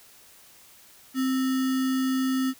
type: tone with sample-and-hold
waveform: sine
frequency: 261.6 Hz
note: C4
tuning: in tune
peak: -22 dBFS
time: 1.14-2.54 s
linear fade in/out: 50 ms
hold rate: 1575 Hz
effects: white hiss -53 dBFS RMS until 2.59 s